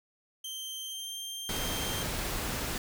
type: tone with pitch glide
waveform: sawtooth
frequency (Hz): 3136 to 3171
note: G7 to G7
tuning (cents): 0 to +19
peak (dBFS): -34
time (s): 0.44-2.03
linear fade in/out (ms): 5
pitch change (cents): +19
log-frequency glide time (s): 0.81-1.18
type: noise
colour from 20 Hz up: pink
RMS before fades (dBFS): -34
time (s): 1.49-2.78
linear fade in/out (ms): 2
effects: none